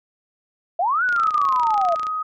sine linear two-way sweep, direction up then down, 647 to 1510 to 647 Hz, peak -17 dBFS, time 0.79-1.95 s, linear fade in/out 5 ms, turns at 1.04 s
click train, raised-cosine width 0.2 ms, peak -18 dBFS, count 28, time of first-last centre 1.09-2.068 s, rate 27.6 Hz
sine tone with pitch glide, 1244.5 to 1256.1 Hz, D#6 to D#6, 0 to +16 cents, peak -22 dBFS, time 1.17-2.23 s, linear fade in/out 10 ms, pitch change +16 cents, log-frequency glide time 1.37-1.46 s
effects none

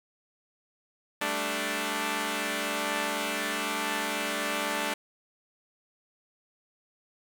5% pulse chord, G suspended second, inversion none, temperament equal, 196 / 220 / 293.7 Hz, G3 / A3 / D4, 0 / 0 / 0 cents, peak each -25 / -22 / -20 dBFS, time 1.21-4.94 s, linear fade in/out 5 ms, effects 9-bit

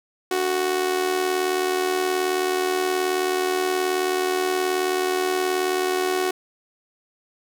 sawtooth tone with amplitude modulation, 370 Hz, F#4, in tune, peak -14 dBFS, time 0.31-6.31 s, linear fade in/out 5 ms, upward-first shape sine, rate 78.8 Hz, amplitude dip 60%, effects none

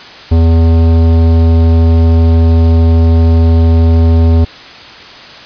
sine tone with tanh clipping, 82.41 Hz, E2, in tune, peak -6 dBFS, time 0.31-4.45 s, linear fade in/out 10 ms, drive 16 dB, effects white hiss -31 dBFS RMS until 5.45 s + resampled to 11025 Hz

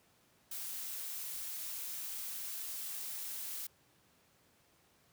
blue noise, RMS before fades -42 dBFS, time 0.51-3.67 s, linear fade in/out 5 ms, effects pink hiss -69 dBFS RMS until 5.12 s + high-pass 80 Hz 12 dB/octave

